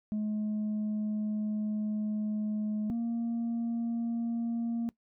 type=tone pair in turn; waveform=sine; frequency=212.4 / 232.6 Hz; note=G#3 / A#3; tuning=+39 / -4 cents; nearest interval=major second; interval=157 cents; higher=second; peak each=-27 dBFS; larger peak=neither; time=0.12-2.9 / 2.9-4.89 s; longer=first; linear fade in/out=0 ms; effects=noise-tail reverb RT60 0.1 s tail -22 dB re dry + tanh soft clip ceiling -28 dBFS